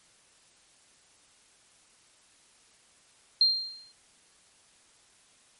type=tone with exponential decay; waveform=sine; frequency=4186 Hz; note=C8; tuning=in tune; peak=-16 dBFS; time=3.41-3.92 s; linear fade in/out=2 ms; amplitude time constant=110 ms; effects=white hiss -61 dBFS RMS until 5.59 s + MP3 48 kbps